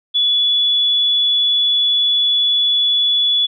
sine tone, 3422 Hz, A7, 49 cents flat, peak -12 dBFS, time 0.14-3.47 s, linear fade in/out 20 ms, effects none

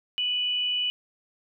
sine tone pair together, 2489 / 2963 Hz, D#7 / F#7, 0 / +2 cents, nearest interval minor third, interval 302 cents, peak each -36 / -24 dBFS, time 0.18-0.9 s, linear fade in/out 0 ms, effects none

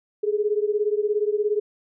sine beating tone pair, 412.4 / 429.4 Hz, G#4 / A4, -12 / -42 cents, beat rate 17 Hz, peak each -22 / -24 dBFS, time 0.23-1.6 s, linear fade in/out 10 ms, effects none

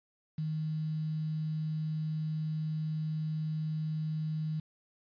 sine tone with quantisation, 156 Hz, D#3, 5 cents sharp, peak -31 dBFS, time 0.38-4.6 s, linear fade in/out 5 ms, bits 9, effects resampled to 11025 Hz

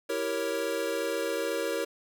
square chord, E diminished seventh, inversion none, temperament equal, 329.6 / 392 / 466.2 / 554.4 Hz, E4 / G4 / Bb4 / Db5, 0 / 0 / 0 / 0 cents, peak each -37 / -37 / -33 / -34 dBFS, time 0.09-1.85 s, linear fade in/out 10 ms, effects none

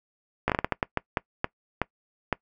slowing click train, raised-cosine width 0.5 ms, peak -8 dBFS, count 13, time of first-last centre 0.48-2.327 s, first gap 16 ms, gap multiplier 1.37, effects noise-tail reverb RT60 0.1 s tail -23 dB re dry

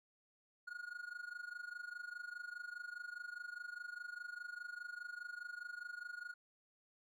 triangle tone with amplitude modulation, 1439 Hz, F#6, 49 cents flat, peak -40 dBFS, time 0.67-6.34 s, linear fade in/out 10 ms, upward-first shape sine, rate 24.9 Hz, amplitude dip 85%, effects none

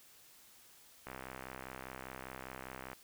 click train, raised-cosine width 0.5 ms, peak -29 dBFS, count 122, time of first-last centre 1.07-2.932 s, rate 65 Hz, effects white hiss -61 dBFS RMS until 3.03 s

